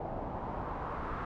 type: noise with low-pass filter sweep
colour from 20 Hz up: pink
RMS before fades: -38 dBFS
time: 0-1.25 s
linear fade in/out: 5 ms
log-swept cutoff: 710 to 1300 Hz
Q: 2.8
effects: none